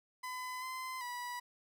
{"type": "tone with pitch steps", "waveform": "30% pulse", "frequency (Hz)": [1010, 1030, 977], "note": ["B5", "C6", "B5"], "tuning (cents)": [39, -28, -19], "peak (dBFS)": -37, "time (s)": [0.23, 1.4], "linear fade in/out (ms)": 10, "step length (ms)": 390, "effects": []}